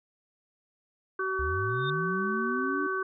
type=harmonic tone; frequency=379.8 Hz; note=F#4; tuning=45 cents sharp; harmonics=1 / 3 / 4; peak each=-32 / -32 / -32 dBFS; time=1.19-3.03 s; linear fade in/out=5 ms
type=linear sweep; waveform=sine; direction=up; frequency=65.41 to 300 Hz; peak=-31 dBFS; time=1.39-2.87 s; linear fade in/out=5 ms
type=tone with exponential growth; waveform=sine; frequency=3647 Hz; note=A#7; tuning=39 cents flat; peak=-32 dBFS; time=1.69-1.9 s; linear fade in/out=2 ms; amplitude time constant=44 ms
effects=none